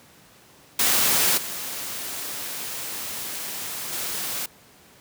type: noise with level steps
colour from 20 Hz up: white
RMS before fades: -20 / -32 / -29 dBFS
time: 0.79-4.46 s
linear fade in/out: 5 ms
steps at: 1.37 / 3.92 s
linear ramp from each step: 10 ms
effects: pink hiss -52 dBFS RMS until 5 s + high-pass 100 Hz 12 dB/octave